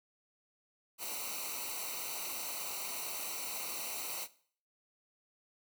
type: noise with comb filter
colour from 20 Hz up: white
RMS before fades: -40 dBFS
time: 0.98-4.28 s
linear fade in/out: 50 ms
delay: 0.59 ms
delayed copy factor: -0.9
effects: noise-tail reverb RT60 0.5 s tail -17 dB re dry